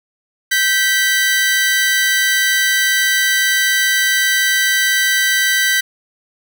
sawtooth tone pair together, 1554 / 1957.9 Hz, G6 / B6, -16 / -16 cents, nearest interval major third, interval 400 cents, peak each -12 dBFS, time 0.51-5.81 s, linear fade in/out 10 ms, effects none

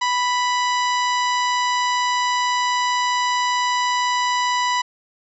harmonic tone with a mistuned harmonic, 987.8 Hz, B5, in tune, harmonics 1 / 2 / 3 / 4 / 5 / 6 / 7, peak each -19 / -25 / -29 / -31 / -33 / -35 / -36 dBFS, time 0.01-4.82 s, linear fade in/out 10 ms, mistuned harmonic 7, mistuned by +85 cents, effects none

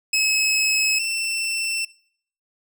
20% pulse tone pair in turn, 2575 / 2685 Hz, E7 / E7, -41 / +31 cents, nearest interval minor second, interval 72 cents, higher second, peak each -13 / -18 dBFS, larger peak first, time 0.13-0.99 / 0.99-1.85 s, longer neither, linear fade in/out 5 ms, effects noise-tail reverb RT60 0.6 s tail -22 dB re dry

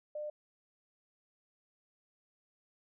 sine tone, 600 Hz, D5, 37 cents sharp, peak -37 dBFS, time 0.15-0.3 s, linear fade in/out 5 ms, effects none

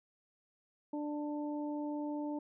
harmonic tone, 295.8 Hz, D4, 13 cents sharp, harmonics 1 / 2 / 3, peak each -36 / -44 / -46 dBFS, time 0.93-2.39 s, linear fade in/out 5 ms, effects none

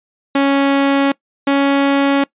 sawtooth tone pair in turn, 277.2 / 278.4 Hz, C#4 / C#4, 0 / +8 cents, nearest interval unison, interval 8 cents, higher second, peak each -7 dBFS, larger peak neither, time 0.35-1.12 / 1.47-2.24 s, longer neither, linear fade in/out 5 ms, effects noise-tail reverb RT60 0.1 s tail -22 dB re dry + resampled to 8000 Hz

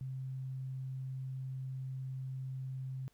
sine tone, 131.5 Hz, C3, 9 cents sharp, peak -38 dBFS, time 0.01-3.08 s, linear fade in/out 0 ms, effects pink hiss -73 dBFS RMS until 3.13 s

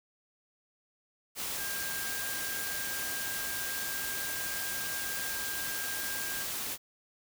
sine tone in noise, 1603 Hz, G6, 38 cents sharp, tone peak -39 dBFS, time 1.56-6.46 s, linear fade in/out 50 ms, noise white, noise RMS -36 dBFS, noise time 1.35-6.78 s, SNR -6 dB, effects none

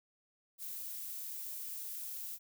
violet noise, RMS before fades -43 dBFS, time 0.58-2.39 s, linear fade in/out 50 ms, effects none

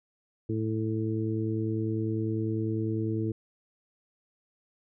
harmonic tone, 110 Hz, A2, in tune, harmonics 1 / 2 / 3 / 4, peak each -30 / -35 / -31 / -37 dBFS, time 0.49-3.32 s, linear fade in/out 5 ms, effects none

